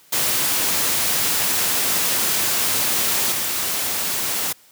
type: noise with level steps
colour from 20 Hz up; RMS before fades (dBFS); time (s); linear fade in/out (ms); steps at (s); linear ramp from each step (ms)
white; -20 / -23; 0.12-4.53; 10; 3.32; 5
effects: white hiss -52 dBFS RMS until 4.71 s + high-pass 80 Hz 12 dB/octave